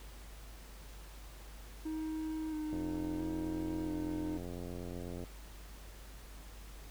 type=tone with vibrato; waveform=triangle; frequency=311.1 Hz; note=D#4; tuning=in tune; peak=-34 dBFS; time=1.85-4.38 s; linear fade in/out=10 ms; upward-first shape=square; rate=0.74 Hz; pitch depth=20 cents each way
type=click train; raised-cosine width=2 ms; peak=-31 dBFS; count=222; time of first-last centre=2.73-5.239 s; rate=88.1 Hz
effects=added 50 Hz sine -49 dBFS peak until 6.9 s + pink hiss -56 dBFS RMS until 6.9 s